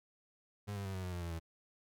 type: tone with pitch steps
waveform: 35% pulse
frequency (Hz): 102.5 / 99.35 / 96.3 / 93.34 / 90.48 / 87.7 / 85.01 / 82.39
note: G#2 / G2 / G2 / F#2 / F#2 / F2 / F2 / E2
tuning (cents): -22 / +24 / -30 / +16 / -38 / +8 / -46 / 0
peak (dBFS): -37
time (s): 0.67-1.398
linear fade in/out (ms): 20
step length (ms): 91
effects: none